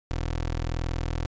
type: tone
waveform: 20% pulse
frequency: 41.2 Hz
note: E1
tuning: in tune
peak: -22 dBFS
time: 0.11-1.26 s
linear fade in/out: 0 ms
effects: resampled to 16000 Hz